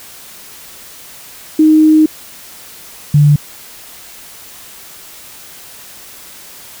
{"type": "tone pair in turn", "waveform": "sine", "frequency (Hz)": [311.1, 146.82], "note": ["D#4", "D3"], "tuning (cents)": [0, 0], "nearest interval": "octave + minor second", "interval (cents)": 1300, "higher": "first", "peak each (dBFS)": -4, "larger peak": "neither", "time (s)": [[1.59, 2.06], [3.14, 3.36]], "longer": "first", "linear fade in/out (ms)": 5, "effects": ["white hiss -35 dBFS RMS until 6.8 s"]}